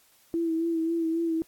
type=tone with vibrato; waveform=sine; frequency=329.6 Hz; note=E4; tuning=in tune; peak=-24 dBFS; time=0.34-1.42 s; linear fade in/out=0 ms; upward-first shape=sine; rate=3.7 Hz; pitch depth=35 cents each way; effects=white hiss -61 dBFS RMS until 1.47 s + AAC 64 kbps